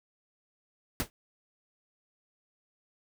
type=noise with exponential decay; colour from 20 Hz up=pink; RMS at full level=-26 dBFS; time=1-1.1 s; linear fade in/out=0 ms; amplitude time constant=20 ms; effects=none